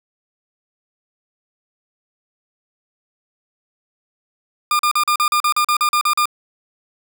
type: tone bursts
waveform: 40% pulse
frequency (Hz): 1207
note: D6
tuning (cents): +47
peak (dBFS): -13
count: 13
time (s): 4.71-6.256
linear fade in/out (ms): 2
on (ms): 82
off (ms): 40
effects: none